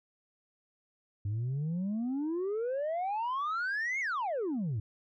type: exponential two-way sweep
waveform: sine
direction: up then down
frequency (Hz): 98 to 2217 to 98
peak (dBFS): -28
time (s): 1.25-4.8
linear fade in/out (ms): 5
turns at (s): 4
effects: tanh soft clip ceiling -29 dBFS